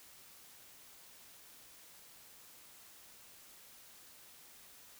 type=silence; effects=white hiss -58 dBFS RMS until 4.99 s